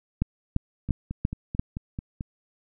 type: two click trains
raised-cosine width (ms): 5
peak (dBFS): -19 / -10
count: 7 / 5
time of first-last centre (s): 0.89-2.209 / 0.22-1.595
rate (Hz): 4.55 / 2.91
effects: none